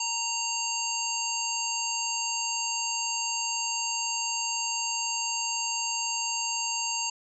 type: harmonic tone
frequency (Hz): 926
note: A#5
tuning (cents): -12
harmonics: 1 / 3 / 5 / 7 / 8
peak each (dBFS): -34 / -34 / -34 / -34 / -34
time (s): 0-7.1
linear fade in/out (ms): 5
effects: none

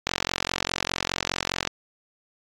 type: click train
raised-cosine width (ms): 0.2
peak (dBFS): -5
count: 73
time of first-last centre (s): 0.07-1.674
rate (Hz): 44.9
effects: AAC 64 kbps

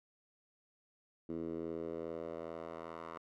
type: tone with band-pass filter sweep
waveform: 10% pulse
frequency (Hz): 82.41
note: E2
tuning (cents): 0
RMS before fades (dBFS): -43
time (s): 1.29-3.18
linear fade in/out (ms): 5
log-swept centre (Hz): 310 to 1000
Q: 2.1
effects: none

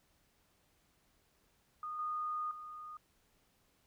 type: tone with level steps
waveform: sine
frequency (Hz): 1230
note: D#6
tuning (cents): -20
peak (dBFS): -39 / -35 / -45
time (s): 1.83-2.97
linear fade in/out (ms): 2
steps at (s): 1.99 / 2.51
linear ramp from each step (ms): 2
effects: pink hiss -73 dBFS RMS until 3.86 s

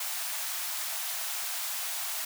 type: high-pass noise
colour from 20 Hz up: white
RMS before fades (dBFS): -34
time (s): 0-2.25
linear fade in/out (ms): 5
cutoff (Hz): 620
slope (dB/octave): 96
effects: none

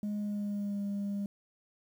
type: tone with pitch glide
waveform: sine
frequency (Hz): 207.7 to 201.2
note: G#3 to G3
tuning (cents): 0 to +45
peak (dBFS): -29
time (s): 0.03-1.26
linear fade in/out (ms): 2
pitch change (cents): -55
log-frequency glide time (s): 0.17-0.83
effects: tanh soft clip ceiling -31 dBFS + 10-bit

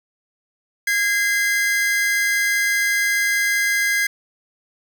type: tone pair together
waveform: 45% pulse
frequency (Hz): 1639 / 2065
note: G#6 / C7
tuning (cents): -23 / -23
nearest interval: major third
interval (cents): 400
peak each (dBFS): -20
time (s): 0.87-4.07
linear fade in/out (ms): 5
effects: none

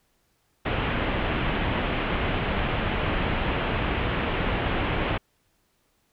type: low-pass noise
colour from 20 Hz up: pink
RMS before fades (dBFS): -26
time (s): 0.65-5.18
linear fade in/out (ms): 10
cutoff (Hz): 3200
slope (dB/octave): 48
effects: pink hiss -69 dBFS RMS until 6.12 s

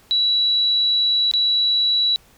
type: tone with dropouts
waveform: sine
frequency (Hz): 3923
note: B7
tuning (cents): -12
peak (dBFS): -15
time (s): 0.11-2.16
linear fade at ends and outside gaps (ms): 0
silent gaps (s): 1.313-1.337
effects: pink hiss -53 dBFS RMS until 2.37 s

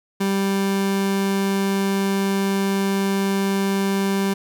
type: tone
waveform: 30% pulse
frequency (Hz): 196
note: G3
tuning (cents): 0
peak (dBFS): -16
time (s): 0.2-4.34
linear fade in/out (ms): 10
effects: none

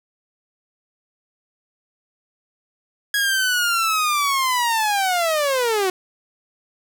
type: linear sweep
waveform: sawtooth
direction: down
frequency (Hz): 1661.2 to 361.1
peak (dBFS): -14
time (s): 3.14-5.9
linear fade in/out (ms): 2
effects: none

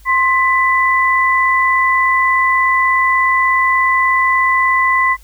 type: tone pair together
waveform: sine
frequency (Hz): 1055 / 1991.6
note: C6 / B6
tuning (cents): +14 / +14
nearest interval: major seventh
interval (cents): 1100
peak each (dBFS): -13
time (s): 0.05-5.17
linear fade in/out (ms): 50
effects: added 50 Hz sine -40 dBFS peak until 5.23 s + white hiss -50 dBFS RMS until 5.23 s

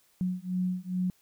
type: beating tone pair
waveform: sine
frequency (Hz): 181.4 / 183.8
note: F#3 / F#3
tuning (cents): -34 / -11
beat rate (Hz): 2.4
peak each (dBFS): -31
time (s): 0.21-1.1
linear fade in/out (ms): 0
effects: white hiss -66 dBFS RMS until 1.21 s

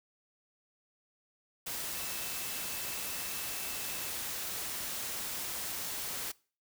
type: tone in noise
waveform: sine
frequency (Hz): 2634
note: E7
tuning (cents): -2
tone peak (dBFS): -49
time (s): 1.94-4.1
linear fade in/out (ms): 10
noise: white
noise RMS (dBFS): -38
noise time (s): 1.66-6.32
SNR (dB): -14
effects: noise-tail reverb RT60 0.4 s tail -23 dB re dry

